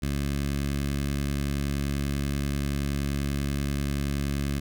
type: tone with notch filter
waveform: 15% pulse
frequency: 70.4 Hz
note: C#2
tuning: 27 cents sharp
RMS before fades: -28 dBFS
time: 0.02-4.6 s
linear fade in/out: 10 ms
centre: 820 Hz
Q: 0.85
effects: none